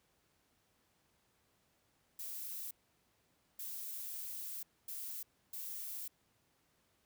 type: noise bursts at uneven times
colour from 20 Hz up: violet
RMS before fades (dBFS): -44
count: 4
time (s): 2.19-2.71 / 3.59-4.63 / 4.88-5.23 / 5.53-6.08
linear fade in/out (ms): 5
effects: pink hiss -75 dBFS RMS until 7.05 s + high-pass 60 Hz 12 dB/octave